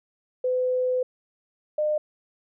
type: tone pair in turn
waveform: sine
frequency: 506 / 606 Hz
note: B4 / D#5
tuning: +42 / -46 cents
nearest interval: minor third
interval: 312 cents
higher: second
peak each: -21 dBFS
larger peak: neither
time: 0.44-1.03 / 1.78-1.98 s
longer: first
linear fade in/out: 5 ms
effects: none